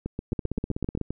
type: two click trains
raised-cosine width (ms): 3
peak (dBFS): -15 / -17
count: 12 / 9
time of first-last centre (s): 0.33-1.013 / 0.06-1.106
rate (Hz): 16.1 / 7.65
effects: none